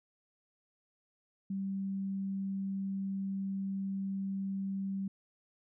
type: tone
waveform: sine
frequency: 194.5 Hz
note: G3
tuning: 13 cents flat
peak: -33 dBFS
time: 1.5-5.08 s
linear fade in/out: 5 ms
effects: none

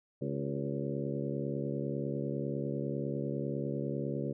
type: harmonic tone with a mistuned harmonic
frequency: 70 Hz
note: C#2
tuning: 18 cents sharp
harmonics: 2 / 3 / 4 / 5 / 6 / 7 / 8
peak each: -37 / -39 / -40 / -41 / -42 / -42 / -43 dBFS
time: 0.21-4.33 s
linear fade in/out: 10 ms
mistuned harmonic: 6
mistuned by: -50 cents
effects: none

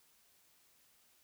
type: silence
effects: white hiss -69 dBFS RMS until 1.23 s

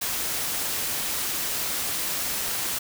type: noise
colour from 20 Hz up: white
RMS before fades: -28 dBFS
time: 0.01-2.79 s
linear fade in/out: 10 ms
effects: none

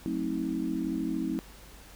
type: chord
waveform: sine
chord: F# diminished seventh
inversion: none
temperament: just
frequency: 185 / 222 / 266.4 / 319.7 Hz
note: F#3 / A3 / C4 / Eb4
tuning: 0 / +16 / +31 / +47 cents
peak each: -36 / -36 / -33 / -32 dBFS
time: 0.06-1.39 s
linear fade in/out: 0 ms
effects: added 50 Hz sine -51 dBFS peak until 1.95 s + pink hiss -52 dBFS RMS until 1.95 s

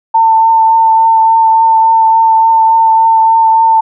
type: tone with vibrato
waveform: sine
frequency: 897 Hz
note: A5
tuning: 33 cents sharp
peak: -4 dBFS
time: 0.14-3.81 s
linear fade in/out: 10 ms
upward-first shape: triangle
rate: 3.5 Hz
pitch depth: 16 cents each way
effects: none

